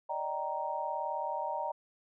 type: chord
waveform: sine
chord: Eb major seventh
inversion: third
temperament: just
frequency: 583.4 / 622.3 / 777.8 / 933.4 Hz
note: D5 / Eb5 / G5 / Bb5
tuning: -12 / 0 / -14 / +2 cents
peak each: -40 / -40 / -39 / -35 dBFS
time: 0.09-1.72 s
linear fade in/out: 10 ms
effects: none